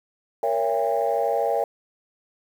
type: chord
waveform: sine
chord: A# diminished seventh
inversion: none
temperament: just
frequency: 466.2 / 559.4 / 671.3 / 805.5 Hz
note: A#4 / C#5 / E5 / G5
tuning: 0 / +16 / +31 / +47 cents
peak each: -25 dBFS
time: 0.43-1.64 s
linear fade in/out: 2 ms
effects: tanh soft clip ceiling -12 dBFS + 8-bit